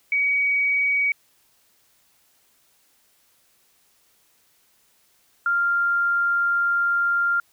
sine tone pair in turn, 2261 / 1394 Hz, C#7 / F6, +34 / -4 cents, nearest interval minor sixth, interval 838 cents, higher first, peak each -18 dBFS, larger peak neither, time 0.12-1.12 / 5.46-7.4 s, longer second, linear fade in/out 2 ms, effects white hiss -62 dBFS RMS until 7.52 s

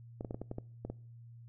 clicks, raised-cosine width 2 ms, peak -26 dBFS, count 9, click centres 0.209 / 0.248 / 0.309 / 0.345 / 0.416 / 0.514 / 0.584 / 0.85 / 0.9 s, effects noise-tail reverb RT60 0.5 s tail -22 dB re dry + added 117 Hz sine -50 dBFS peak until 1.48 s

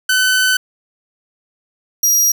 sawtooth tone pair in turn, 1513 / 5726 Hz, F#6 / F8, +38 / +42 cents, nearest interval octave + major seventh, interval 2304 cents, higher second, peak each -8 dBFS, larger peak neither, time 0.09-0.57 / 2.03-2.32 s, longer first, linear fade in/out 5 ms, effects none

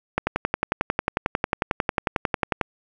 click train, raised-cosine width 0.5 ms, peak -5 dBFS, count 28, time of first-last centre 0.18-2.612 s, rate 11.1 Hz, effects none

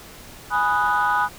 sine chord, G# minor seventh, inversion none, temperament equal, 830.6 / 987.8 / 1244.5 / 1480 Hz, G#5 / B5 / D#6 / F#6, 0 / 0 / 0 / 0 cents, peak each -22 dBFS, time 0.5-1.29 s, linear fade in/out 50 ms, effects tanh soft clip ceiling -11 dBFS + pink hiss -42 dBFS RMS until 1.38 s

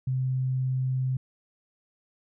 sine tone, 129.8 Hz, C3, 13 cents flat, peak -24 dBFS, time 0.07-1.17 s, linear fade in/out 5 ms, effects none

